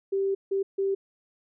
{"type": "tone bursts at uneven times", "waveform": "sine", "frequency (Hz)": 390.8, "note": "G4", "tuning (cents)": -5, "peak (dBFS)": -23, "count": 3, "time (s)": [[0.12, 0.35], [0.51, 0.63], [0.78, 0.95]], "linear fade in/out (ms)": 10, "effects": []}